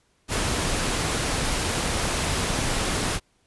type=noise; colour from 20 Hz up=pink; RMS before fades=-25 dBFS; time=0.28-3.2 s; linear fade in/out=50 ms; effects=pink hiss -66 dBFS RMS until 3.46 s + resampled to 24000 Hz